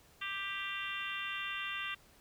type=harmonic tone; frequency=394 Hz; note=G4; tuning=9 cents sharp; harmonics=3 / 4 / 5 / 6 / 7 / 8 / 9; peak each=-44 / -44 / -44 / -48 / -41 / -47 / -47 dBFS; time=0.21-1.95 s; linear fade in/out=10 ms; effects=pink hiss -63 dBFS RMS until 2.2 s